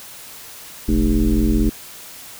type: tone with frequency modulation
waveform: sine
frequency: 134.7 Hz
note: C#3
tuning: 49 cents flat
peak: -13 dBFS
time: 0.88-1.7 s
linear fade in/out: 10 ms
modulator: 83.9 Hz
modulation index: 2.4
effects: white hiss -38 dBFS RMS until 2.39 s